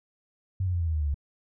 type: tone with pitch steps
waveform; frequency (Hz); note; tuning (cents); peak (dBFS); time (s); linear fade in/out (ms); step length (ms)
sine; 94.4 / 90.61 / 86.97 / 83.47 / 80.12 / 76.9 / 73.81 / 70.84; F#2 / F#2 / F2 / E2 / E2 / D#2 / D2 / C#2; +35 / -36 / -7 / +22 / -49 / -20 / +9 / +38; -24; 0.6-1.144; 5; 68
effects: none